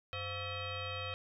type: tone with frequency modulation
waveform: sine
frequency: 1318.5 Hz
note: E6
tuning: in tune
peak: -37 dBFS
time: 0.13-1.14 s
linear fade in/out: 0 ms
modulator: 612 Hz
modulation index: 3.4
effects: none